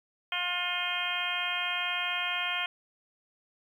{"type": "harmonic tone with a mistuned harmonic", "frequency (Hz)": 355.7, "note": "F4", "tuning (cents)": 32, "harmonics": [2, 3, 4, 5, 6, 7, 8, 9], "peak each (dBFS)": [-39, -39, -37, -40, -37, -35, -40, -34], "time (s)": [0.32, 2.66], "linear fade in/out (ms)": 2, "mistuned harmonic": 9, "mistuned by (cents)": -28, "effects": ["10-bit"]}